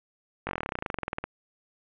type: slowing click train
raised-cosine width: 0.5 ms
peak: -15 dBFS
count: 23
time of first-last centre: 0.47-1.24 s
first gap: 20 ms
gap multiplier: 1.05
effects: resampled to 8000 Hz + 9-bit